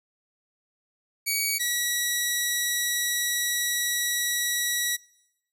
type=tone pair in turn; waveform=10% pulse; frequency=2259 / 1932.1 Hz; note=C#7 / B6; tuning=+32 / -38 cents; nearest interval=minor third; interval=270 cents; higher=first; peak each=-15 dBFS; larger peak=neither; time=1.26-1.59 / 1.59-4.97 s; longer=second; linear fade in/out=20 ms; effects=noise-tail reverb RT60 0.9 s tail -23 dB re dry